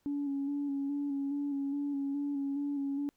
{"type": "tone with vibrato", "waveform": "sine", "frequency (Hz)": 281.9, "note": "C#4", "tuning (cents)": 29, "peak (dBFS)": -30, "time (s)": [0.06, 3.09], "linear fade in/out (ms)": 0, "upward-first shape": "square", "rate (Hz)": 2.4, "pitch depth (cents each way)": 25, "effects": ["tanh soft clip ceiling -27 dBFS", "pink hiss -75 dBFS RMS until 3.16 s"]}